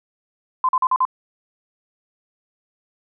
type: tone bursts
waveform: sine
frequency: 1028 Hz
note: C6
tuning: 31 cents flat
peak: -14 dBFS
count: 5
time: 0.64-1.052 s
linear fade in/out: 2 ms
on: 48 ms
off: 43 ms
effects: none